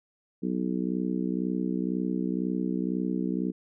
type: harmonic tone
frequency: 62 Hz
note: B1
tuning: 7 cents sharp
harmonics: 3 / 4 / 5 / 6 / 7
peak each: -30 / -31 / -32 / -38 / -39 dBFS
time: 0.42-3.52 s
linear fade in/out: 20 ms
effects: none